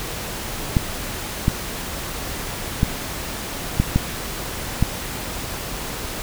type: clicks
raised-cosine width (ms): 5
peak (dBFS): -3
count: 6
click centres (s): 0.768 / 1.481 / 2.831 / 3.8 / 3.96 / 4.826
effects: pink hiss -29 dBFS RMS until 6.22 s